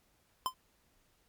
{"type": "tone with exponential decay", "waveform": "square", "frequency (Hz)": 1031, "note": "C6", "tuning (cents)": -26, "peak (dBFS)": -26, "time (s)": [0.46, 0.54], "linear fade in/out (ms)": 0, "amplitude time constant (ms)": 17, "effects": ["pink hiss -71 dBFS RMS until 1.28 s", "MP3 96 kbps"]}